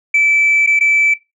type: tone with dropouts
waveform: sine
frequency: 2316 Hz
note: D7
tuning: 25 cents flat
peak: -7 dBFS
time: 0.14-1.14 s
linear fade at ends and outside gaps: 5 ms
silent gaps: 0.664-0.672 / 0.792-0.808 s
effects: noise-tail reverb RT60 0.2 s tail -19 dB re dry + tanh soft clip ceiling -6 dBFS